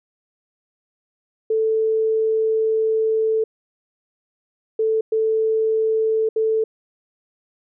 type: tone bursts at uneven times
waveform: sine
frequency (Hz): 441.1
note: A4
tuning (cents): +4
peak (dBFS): -16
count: 4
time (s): 1.5-3.44 / 4.79-5.01 / 5.12-6.29 / 6.36-6.64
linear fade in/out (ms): 5
effects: none